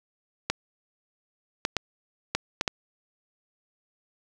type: clicks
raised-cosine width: 0.2 ms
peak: -7 dBFS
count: 6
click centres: 0.5 / 1.651 / 1.767 / 2.35 / 2.611 / 2.678 s
effects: none